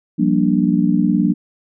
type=chord; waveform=sine; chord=G minor seventh; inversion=third; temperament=just; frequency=176.4 / 196 / 235.2 / 294 Hz; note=F3 / G3 / Bb3 / D4; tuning=+18 / 0 / +16 / +2 cents; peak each=-18 dBFS; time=0.18-1.34 s; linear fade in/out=20 ms; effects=none